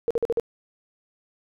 sine tone bursts, 465.1 Hz, A#4, 4 cents flat, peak -19 dBFS, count 5, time 0.08-0.398 s, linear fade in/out 0 ms, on 26 ms, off 47 ms, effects none

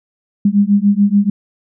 sine beating tone pair, 199.3 / 206.2 Hz, G3 / G#3, +29 / -12 cents, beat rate 6.9 Hz, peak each -12 dBFS, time 0.45-1.3 s, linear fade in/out 5 ms, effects none

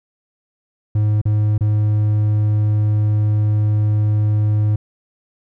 triangle tone with dropouts, 105.8 Hz, G#2, 33 cents sharp, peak -11 dBFS, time 0.95-4.76 s, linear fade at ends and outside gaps 5 ms, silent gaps 1.215-1.254 / 1.58-1.608 s, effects none

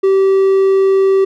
triangle tone, 386.7 Hz, G4, 24 cents flat, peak -6 dBFS, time 0.03-1.25 s, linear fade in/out 10 ms, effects none

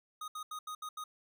square tone bursts at uneven times, 1244.5 Hz, D#6, in tune, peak -40 dBFS, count 6, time 0.21-0.28 / 0.35-0.43 / 0.51-0.59 / 0.67-0.75 / 0.82-0.89 / 0.97-1.04 s, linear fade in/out 5 ms, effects none

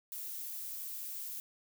violet noise, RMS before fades -42 dBFS, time 0.12-1.4 s, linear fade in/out 0 ms, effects none

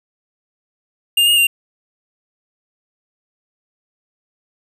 square tone with pitch steps, 2810 / 2854 / 2782 Hz, F7 / F7 / F7, +10 / +37 / -7 cents, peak -11 dBFS, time 1.17-1.47 s, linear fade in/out 5 ms, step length 100 ms, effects none

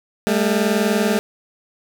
20% pulse tone pair together, 201.7 / 221.9 Hz, G3 / A3, +50 / +15 cents, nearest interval major second, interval 165 cents, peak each -14 dBFS, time 0.27-1.19 s, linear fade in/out 0 ms, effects none

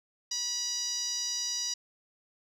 10% pulse tone with band-pass filter, 970 Hz, B5, 31 cents flat, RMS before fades -33 dBFS, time 0.31-1.74 s, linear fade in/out 5 ms, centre 5400 Hz, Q 6.1, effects none

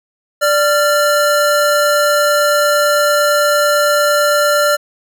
square tone pair together, 587.3 / 1380 Hz, D5 / F6, 0 / -21 cents, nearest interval octave + minor third, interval 1479 cents, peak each -13 / -15 dBFS, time 0.41-4.77 s, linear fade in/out 20 ms, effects none

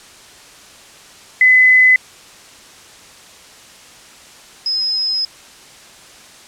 sine tone pair in turn, 2018 / 5098 Hz, B6 / D#8, +37 / +41 cents, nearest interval octave + major third, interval 1604 cents, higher second, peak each -6 / -15 dBFS, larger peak first, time 1.41-1.96 / 4.66-5.25 s, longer second, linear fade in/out 2 ms, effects white hiss -41 dBFS RMS until 6.47 s + low-pass 8000 Hz 12 dB/octave

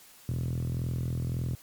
5% pulse tone with band-pass filter, 41.81 Hz, E1, 25 cents sharp, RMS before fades -31 dBFS, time 0.29-1.55 s, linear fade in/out 0 ms, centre 110 Hz, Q 5.9, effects white hiss -54 dBFS RMS until 1.62 s + MP3 96 kbps

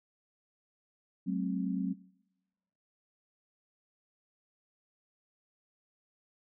sine tone cluster, 187.4 / 216.5 / 265.8 Hz, F#3 / A3 / C4, +22 / -28 / +27 cents, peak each -32 / -37 / -35 dBFS, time 1.26-1.94 s, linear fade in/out 20 ms, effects noise-tail reverb RT60 1.0 s tail -24 dB re dry

